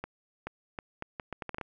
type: accelerating click train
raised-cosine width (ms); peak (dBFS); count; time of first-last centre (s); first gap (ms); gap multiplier
0.5; -21; 11; 0.04-1.612; 430; 0.74
effects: none